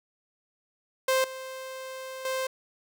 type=tone with level steps; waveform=sawtooth; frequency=523.3 Hz; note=C5; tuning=in tune; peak=-18 / -33 / -24 dBFS; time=1.08-2.47 s; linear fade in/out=5 ms; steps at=1.24 / 2.25 s; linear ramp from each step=2 ms; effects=none